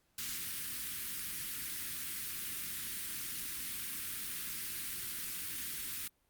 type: band-stop noise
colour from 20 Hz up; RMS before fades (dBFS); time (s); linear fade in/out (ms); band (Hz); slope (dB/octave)
white; -40; 0.18-6.08; 5; 330 to 1400; 24
effects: pink hiss -75 dBFS RMS until 6.29 s + Opus 48 kbps